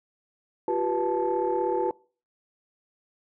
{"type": "tone cluster", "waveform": "sine", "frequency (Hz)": [349.2, 385.6, 489.7, 875], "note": ["F4", "G4", "B4", "A5"], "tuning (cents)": [0, -28, -15, -10], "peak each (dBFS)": -28, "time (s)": [0.68, 1.91], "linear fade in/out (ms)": 2, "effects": ["noise-tail reverb RT60 0.4 s tail -23 dB re dry", "tanh soft clip ceiling -15 dBFS"]}